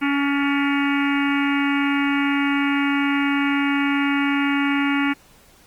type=harmonic tone with a mistuned harmonic; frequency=281.4 Hz; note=C#4; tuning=26 cents sharp; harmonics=1 / 3 / 4 / 5 / 6 / 7 / 8 / 9 / 10; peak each=-19 / -30 / -31 / -28 / -32 / -31 / -28 / -34 / -33 dBFS; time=0.01-5.14 s; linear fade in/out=20 ms; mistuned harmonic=6; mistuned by=+68 cents; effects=pink hiss -52 dBFS RMS until 5.66 s + Opus 24 kbps